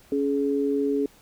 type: tone pair together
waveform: sine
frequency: 279.5 / 422.7 Hz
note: C#4 / G#4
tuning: +14 / +31 cents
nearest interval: perfect fifth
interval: 717 cents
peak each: -24 dBFS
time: 0.12-1.06 s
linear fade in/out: 2 ms
effects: pink hiss -55 dBFS RMS until 1.21 s